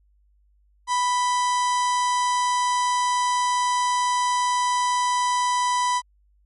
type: harmonic tone with a mistuned harmonic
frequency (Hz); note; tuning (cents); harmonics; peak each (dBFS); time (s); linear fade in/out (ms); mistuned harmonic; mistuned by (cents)
987.8; B5; 0; 1 / 2 / 3 / 4 / 5 / 6 / 7 / 8 / 9 / 10; -20 / -32 / -36 / -36 / -38 / -36 / -40 / -39 / -43 / -42; 0.87-6.02; 50; 3; +78
effects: added 50 Hz sine -58 dBFS peak until 6.45 s